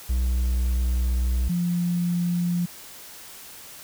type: tone pair in turn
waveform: triangle / sine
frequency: 61.74 / 174.63 Hz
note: B1 / F3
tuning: 0 / 0 cents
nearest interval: octave + tritone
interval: 1800 cents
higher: second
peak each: -18 / -21 dBFS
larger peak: first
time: 0.09-1.49 / 1.49-2.66 s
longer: first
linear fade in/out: 10 ms
effects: white hiss -43 dBFS RMS until 3.83 s